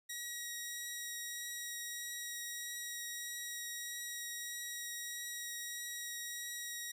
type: tone with vibrato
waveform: 10% pulse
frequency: 1906 Hz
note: A#6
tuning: 38 cents sharp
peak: -32 dBFS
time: 0.09-6.92 s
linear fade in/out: 10 ms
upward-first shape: triangle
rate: 1.6 Hz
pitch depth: 8 cents each way
effects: none